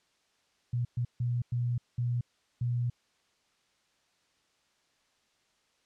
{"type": "tone bursts at uneven times", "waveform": "sine", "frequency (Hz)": 121.1, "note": "B2", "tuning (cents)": -34, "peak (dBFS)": -27, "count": 6, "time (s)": [[0.73, 0.85], [0.97, 1.05], [1.2, 1.42], [1.52, 1.78], [1.98, 2.21], [2.61, 2.9]], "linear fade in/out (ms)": 5, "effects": ["white hiss -71 dBFS RMS until 5.85 s", "low-pass 6000 Hz 12 dB/octave"]}